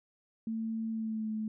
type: tone with pitch glide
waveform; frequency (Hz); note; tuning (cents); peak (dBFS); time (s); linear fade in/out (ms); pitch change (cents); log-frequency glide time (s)
sine; 223.7 to 217.1; A3 to A3; +29 to -23; -32; 0.47-1.48; 2; -52; 0.9-1.3
effects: none